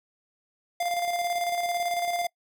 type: tone with tremolo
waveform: square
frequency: 698.5 Hz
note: F5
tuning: in tune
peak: -25 dBFS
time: 0.8-2.27 s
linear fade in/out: 5 ms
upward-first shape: square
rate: 18 Hz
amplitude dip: 40%
effects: noise-tail reverb RT60 0.1 s tail -25 dB re dry